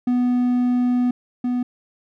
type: tone pair in turn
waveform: triangle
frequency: 246.9 / 246.9 Hz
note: B3 / B3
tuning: 0 / 0 cents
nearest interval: unison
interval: 0 cents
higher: neither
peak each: -14 / -17 dBFS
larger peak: first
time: 0.07-1.11 / 1.44-1.63 s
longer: first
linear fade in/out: 5 ms
effects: none